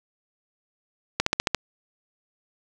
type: slowing click train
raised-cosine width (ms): 0.2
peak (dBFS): -3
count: 6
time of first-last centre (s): 1.2-1.547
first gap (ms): 64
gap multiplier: 1.04
effects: none